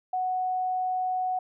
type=tone; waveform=sine; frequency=740 Hz; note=F#5; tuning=in tune; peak=-25 dBFS; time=0.13-1.39 s; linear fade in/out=5 ms; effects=none